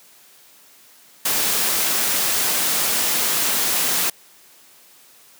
white noise, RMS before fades -20 dBFS, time 1.25-4.1 s, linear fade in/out 5 ms, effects white hiss -50 dBFS RMS until 5.39 s + high-pass 150 Hz 12 dB/octave

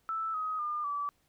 sine tone with pitch steps, 1318.5 / 1261.1 / 1206.3 / 1153.8 Hz, E6 / D#6 / D6 / D6, 0 / +23 / +46 / -31 cents, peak -31 dBFS, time 0.09-1.09 s, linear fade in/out 0 ms, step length 250 ms, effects pink hiss -72 dBFS RMS until 1.28 s

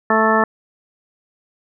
harmonic tone, 220 Hz, A3, in tune, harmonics 1 / 2 / 3 / 4 / 5 / 6 / 8, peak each -20 / -20 / -20 / -20 / -20 / -20 / -20 dBFS, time 0.1-0.44 s, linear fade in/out 2 ms, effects none

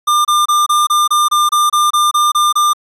square tone bursts, 1200 Hz, D6, 37 cents sharp, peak -10 dBFS, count 13, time 0.07-2.734 s, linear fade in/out 10 ms, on 180 ms, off 27 ms, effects resampled to 32000 Hz

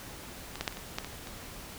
clicks, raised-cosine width 0.2 ms, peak -22 / -14 / -11 / -26 / -24 / -14 / -21 / -25 dBFS, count 8, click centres 0.556 / 0.61 / 0.678 / 0.725 / 0.771 / 0.985 / 1.046 / 1.272 s, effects pink hiss -45 dBFS RMS until 1.78 s

